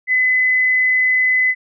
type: tone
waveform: sine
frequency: 2018 Hz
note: B6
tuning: 37 cents sharp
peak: -12 dBFS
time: 0.07-1.55 s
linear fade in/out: 50 ms
effects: none